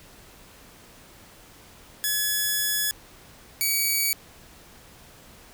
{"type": "tone pair in turn", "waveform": "5% pulse", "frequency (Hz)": [1700, 2269], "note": ["G#6", "C#7"], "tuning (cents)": [40, 40], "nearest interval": "perfect fourth", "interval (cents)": 500, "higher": "second", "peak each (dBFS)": -12, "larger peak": "neither", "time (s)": [[2.04, 2.91], [3.61, 4.13]], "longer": "first", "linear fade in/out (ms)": 0, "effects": ["pink hiss -50 dBFS RMS until 5.53 s"]}